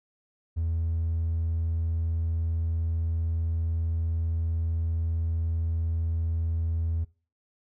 triangle tone, 82.3 Hz, E2, 2 cents flat, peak -22 dBFS, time 0.56-7.05 s, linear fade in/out 20 ms, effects noise-tail reverb RT60 0.4 s tail -24 dB re dry + tanh soft clip ceiling -20 dBFS

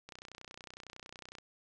click train, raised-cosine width 0.2 ms, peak -30 dBFS, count 41, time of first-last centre 0.09-1.384 s, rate 30.9 Hz, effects resampled to 24000 Hz

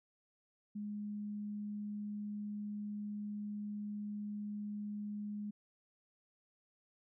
sine tone, 207.7 Hz, G#3, in tune, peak -39 dBFS, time 0.75-5.51 s, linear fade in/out 10 ms, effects none

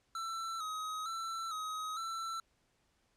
square tone with vibrato, 1300 Hz, E6, 24 cents flat, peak -38 dBFS, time 0.15-2.4 s, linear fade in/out 2 ms, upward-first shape square, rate 1.1 Hz, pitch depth 48 cents each way, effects pink hiss -75 dBFS RMS until 3.16 s + low-pass 9000 Hz 12 dB/octave

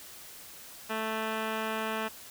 10% pulse tone with low-pass filter, 220 Hz, A3, in tune, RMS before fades -33 dBFS, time 0.89-2.09 s, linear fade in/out 20 ms, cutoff 2300 Hz, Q 6.3, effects white hiss -48 dBFS RMS until 2.3 s

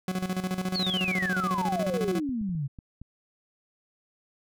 40% pulse tone with tremolo, 185 Hz, F#3, in tune, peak -25 dBFS, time 0.08-2.2 s, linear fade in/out 2 ms, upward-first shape square, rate 14 Hz, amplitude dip 70%
sine exponential sweep, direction down, 4588 to 130.81 Hz, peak -27 dBFS, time 0.74-2.68 s, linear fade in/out 20 ms
clicks, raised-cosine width 5 ms, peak -30 dBFS, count 6, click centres 2.292 / 2.414 / 2.494 / 2.551 / 2.788 / 3.016 s
effects none

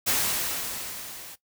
white noise with level ramp, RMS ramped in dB -23 to -43 dBFS, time 0.06-1.36 s, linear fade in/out 20 ms, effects noise-tail reverb RT60 0.1 s tail -17 dB re dry

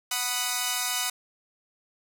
5% pulse chord, B major, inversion second, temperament equal, 740 / 987.8 / 1244.5 Hz, F#5 / B5 / D#6, 0 / 0 / 0 cents, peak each -19 dBFS, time 0.11-1.1 s, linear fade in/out 5 ms, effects none

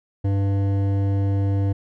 sine tone with hard clipping, 98.8 Hz, G2, 14 cents sharp, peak -20 dBFS, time 0.24-1.73 s, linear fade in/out 10 ms, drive 12 dB, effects none

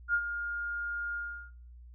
sine tone with ADSR envelope, 1415 Hz, F6, 22 cents sharp, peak -23 dBFS, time 0.08-1.51 s, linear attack 59 ms, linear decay 62 ms, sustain -10 dB, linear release 360 ms, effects noise-tail reverb RT60 0.4 s tail -20 dB re dry + added 60 Hz sine -48 dBFS peak until 1.94 s

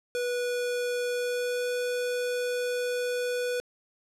square tone with pitch glide, 489.2 to 492.3 Hz, B4 to B4, -16 to -6 cents, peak -28 dBFS, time 0.15-3.6 s, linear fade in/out 0 ms, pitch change +10 cents, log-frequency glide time 1.11-1.69 s, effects low-pass 12000 Hz 12 dB/octave

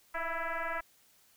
sine tone with frequency modulation, 341 Hz, F4, 41 cents flat, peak -32 dBFS, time 0.14-0.81 s, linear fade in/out 10 ms, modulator 331 Hz, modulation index 5.4, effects white hiss -65 dBFS RMS until 1.36 s

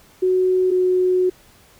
sine tone pair in turn, 369.9 / 366.7 Hz, F#4 / F#4, 0 / -15 cents, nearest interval unison, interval 15 cents, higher first, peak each -14 / -14 dBFS, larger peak neither, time 0.22-0.71 / 0.71-1.3 s, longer second, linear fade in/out 10 ms, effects pink hiss -51 dBFS RMS until 1.79 s

